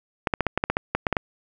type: clicks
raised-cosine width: 0.5 ms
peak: -6 dBFS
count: 12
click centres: 0.272 / 0.338 / 0.407 / 0.467 / 0.576 / 0.639 / 0.7 / 0.769 / 0.95 / 1.068 / 1.127 / 1.168 s
effects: none